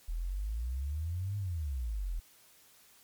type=exponential two-way sweep; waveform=sine; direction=up then down; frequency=38.89 to 103.83 to 38.89 Hz; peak=-32 dBFS; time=0.08-2.2 s; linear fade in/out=10 ms; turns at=1.37 s; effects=white hiss -61 dBFS RMS until 3.03 s + MP3 96 kbps